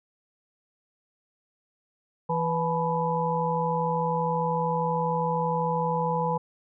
harmonic tone with a mistuned harmonic, 164.81 Hz, E3, in tune, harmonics 1 / 3 / 5 / 6, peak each -29 / -29 / -29 / -29 dBFS, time 2.29-6.38 s, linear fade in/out 10 ms, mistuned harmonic 5, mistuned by +66 cents, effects none

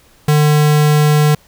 square tone, 150 Hz, D3, 37 cents sharp, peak -9 dBFS, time 0.28-1.35 s, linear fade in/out 5 ms, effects pink hiss -49 dBFS RMS until 1.47 s

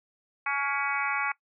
harmonic tone with a mistuned harmonic, 281.1 Hz, C#4, 24 cents sharp, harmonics 3 / 4 / 5 / 6 / 7 / 8 / 9, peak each -34 / -32 / -33 / -37 / -36 / -32 / -38 dBFS, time 0.46-1.32 s, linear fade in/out 5 ms, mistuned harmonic 6, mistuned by -34 cents, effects noise-tail reverb RT60 0.1 s tail -20 dB re dry

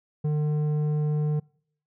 square tone with low-pass filter, 150.5 Hz, D3, 43 cents sharp, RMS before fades -25 dBFS, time 0.24-1.4 s, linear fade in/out 10 ms, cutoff 420 Hz, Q 0.75, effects noise-tail reverb RT60 0.6 s tail -26 dB re dry

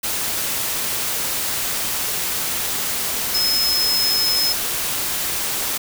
sine tone in noise, 5160 Hz, E8, 38 cents flat, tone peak -17 dBFS, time 3.34-4.53 s, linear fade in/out 10 ms, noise white, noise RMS -23 dBFS, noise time 0.03-5.78 s, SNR +3 dB, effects none

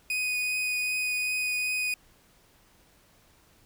40% pulse tone with vibrato, 2489 Hz, D#7, in tune, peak -26 dBFS, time 0.1-1.94 s, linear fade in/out 2 ms, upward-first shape triangle, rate 2.6 Hz, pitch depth 10 cents each way, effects pink hiss -61 dBFS RMS until 3.65 s

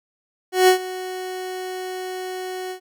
30% pulse tone with ADSR envelope, 370 Hz, F#4, in tune, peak -7 dBFS, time 0.52-2.8 s, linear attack 160 ms, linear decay 100 ms, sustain -18 dB, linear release 90 ms, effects none

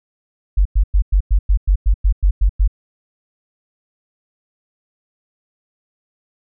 sine tone bursts, 47.68 Hz, G1, 47 cents flat, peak -9 dBFS, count 12, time 0.57-2.678 s, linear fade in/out 10 ms, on 84 ms, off 100 ms, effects none

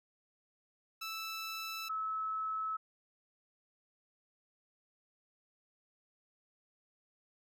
15% pulse / sine tone pair in turn, 1318.5 / 1298.1 Hz, E6 / E6, 0 / -27 cents, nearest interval unison, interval 27 cents, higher first, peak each -33 / -34 dBFS, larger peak first, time 1.01-1.89 / 1.89-2.77 s, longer neither, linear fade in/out 10 ms, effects none

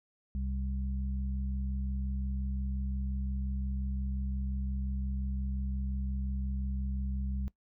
harmonic tone, 65.7 Hz, C2, 8 cents sharp, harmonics 1 / 2 / 3, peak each -32 / -46 / -40 dBFS, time 0.35-7.48 s, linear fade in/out 0 ms, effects noise-tail reverb RT60 0.1 s tail -19 dB re dry

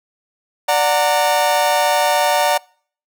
40% pulse chord, D augmented, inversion none, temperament just, 587.3 / 734.2 / 917.7 Hz, D5 / F#5 / A#5, 0 / -14 / -27 cents, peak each -17 dBFS, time 0.68-2.58 s, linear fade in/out 10 ms, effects noise-tail reverb RT60 0.5 s tail -26 dB re dry

